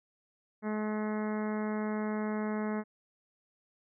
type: harmonic tone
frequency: 213.4 Hz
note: G#3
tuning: 47 cents sharp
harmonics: 1 / 2 / 3 / 4 / 5 / 6 / 7 / 8 / 9 / 10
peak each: -32 / -38 / -42 / -44 / -46 / -48 / -49 / -50 / -51 / -52 dBFS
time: 0.62-2.84 s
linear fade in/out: 50 ms
effects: none